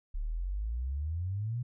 sine exponential sweep, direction up, 34.65 to 125.6 Hz, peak -31 dBFS, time 0.14-1.63 s, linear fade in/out 10 ms, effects none

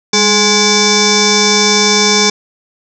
sine tone with frequency modulation, 2922 Hz, F#7, 22 cents flat, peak -7 dBFS, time 0.13-2.3 s, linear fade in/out 5 ms, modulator 625 Hz, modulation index 5.6, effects none

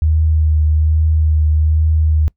sine tone with vibrato, 77.78 Hz, D#2, in tune, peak -10 dBFS, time 0.02-2.28 s, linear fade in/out 0 ms, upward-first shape triangle, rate 1.2 Hz, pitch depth 25 cents each way, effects noise-tail reverb RT60 0.1 s tail -23 dB re dry

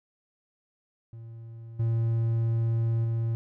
triangle tone with level steps, 114.5 Hz, A#2, 31 cents flat, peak -38 / -21 / -23 dBFS, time 1.13-3.35 s, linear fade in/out 0 ms, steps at 1.79 / 3.04 s, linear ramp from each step 10 ms, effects none

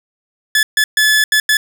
sawtooth tone bursts at uneven times, 1723 Hz, A6, 37 cents flat, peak -6 dBFS, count 5, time 0.55-0.63 / 0.77-0.84 / 0.97-1.24 / 1.32-1.4 / 1.49-1.57 s, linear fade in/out 2 ms, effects 7-bit

